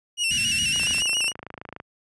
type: tone with vibrato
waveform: sawtooth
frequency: 2794 Hz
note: F7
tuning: in tune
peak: -18 dBFS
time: 0.17-1.33 s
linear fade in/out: 50 ms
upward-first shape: square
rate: 7.2 Hz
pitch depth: 57 cents each way
type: band-stop noise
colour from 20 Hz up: pink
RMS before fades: -32 dBFS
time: 0.3-1.03 s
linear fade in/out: 20 ms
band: 280 to 1500 Hz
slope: 96 dB/octave
type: click train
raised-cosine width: 0.5 ms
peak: -21 dBFS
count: 29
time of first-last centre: 0.76-1.801 s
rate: 26.9 Hz
effects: high-pass 80 Hz 12 dB/octave + resampled to 24000 Hz